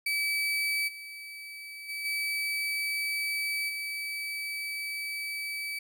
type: tone with level steps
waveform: 35% pulse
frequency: 2297 Hz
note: D7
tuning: 39 cents flat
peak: -25 / -39 / -32 / -27 / -31 dBFS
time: 0.06-5.79 s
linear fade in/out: 5 ms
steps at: 0.87 / 1.88 / 2.04 / 3.68 s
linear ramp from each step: 20 ms
effects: none